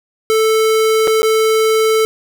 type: tone with dropouts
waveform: square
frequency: 440 Hz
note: A4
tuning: in tune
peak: -11 dBFS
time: 0.3-2.05 s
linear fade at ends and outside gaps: 0 ms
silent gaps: 1.073-1.078 / 1.22-1.23 s
effects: none